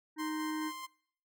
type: harmonic tone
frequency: 311.1 Hz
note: D#4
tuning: in tune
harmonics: 1 / 3 / 5 / 6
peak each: -35 / -45 / -49 / -51 dBFS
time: 0.16-0.72 s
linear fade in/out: 50 ms
type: tone with tremolo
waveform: sawtooth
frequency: 1046.5 Hz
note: C6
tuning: in tune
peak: -36 dBFS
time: 0.18-0.87 s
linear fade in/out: 20 ms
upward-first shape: square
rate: 4.6 Hz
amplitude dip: 25%
effects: noise-tail reverb RT60 0.6 s tail -22 dB re dry